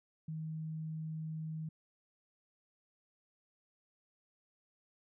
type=tone; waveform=sine; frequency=158 Hz; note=D#3; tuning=27 cents sharp; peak=-38 dBFS; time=0.28-1.69 s; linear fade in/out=5 ms; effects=none